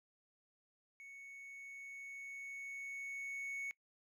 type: tone with level ramp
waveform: triangle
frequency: 2217 Hz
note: C#7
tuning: in tune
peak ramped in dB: -50 to -38 dBFS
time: 1-3.71 s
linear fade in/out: 0 ms
effects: noise-tail reverb RT60 0.1 s tail -22 dB re dry